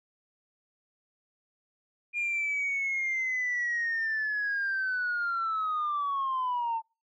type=linear sweep; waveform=sine; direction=down; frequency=2422 to 890 Hz; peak=-26 dBFS; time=2.13-6.82 s; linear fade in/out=50 ms; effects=noise-tail reverb RT60 0.3 s tail -26 dB re dry + tanh soft clip ceiling -24 dBFS